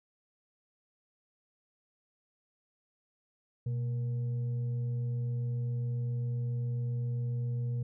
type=tone with frequency modulation; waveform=sine; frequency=122.3 Hz; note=B2; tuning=16 cents flat; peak=-30 dBFS; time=3.66-7.83 s; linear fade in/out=5 ms; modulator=352 Hz; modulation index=0.22; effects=none